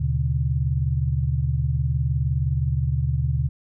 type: tone cluster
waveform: sine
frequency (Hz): 75.7 / 121.9 / 141.3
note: D#2 / B2 / C#3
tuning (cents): -47 / -22 / +34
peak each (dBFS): -24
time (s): 0-3.49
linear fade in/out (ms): 10
effects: none